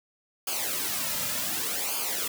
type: noise with flanger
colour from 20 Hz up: white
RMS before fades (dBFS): -30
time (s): 0.47-2.28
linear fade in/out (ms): 5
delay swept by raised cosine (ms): 0.52 to 2.72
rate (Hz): 0.67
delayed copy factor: -0.75
effects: none